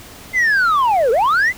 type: linear two-way sweep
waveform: sine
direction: down then up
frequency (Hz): 2093 to 428.9 to 2093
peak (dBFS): -9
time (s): 0.33-1.53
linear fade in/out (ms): 50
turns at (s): 1.11
effects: tanh soft clip ceiling -11 dBFS + pink hiss -38 dBFS RMS until 1.57 s